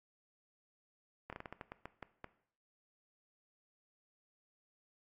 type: slowing click train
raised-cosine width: 0.5 ms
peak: -29 dBFS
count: 11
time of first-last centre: 1.3-2.244 s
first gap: 27 ms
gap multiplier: 1.26
effects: noise-tail reverb RT60 0.6 s tail -17 dB re dry + AAC 32 kbps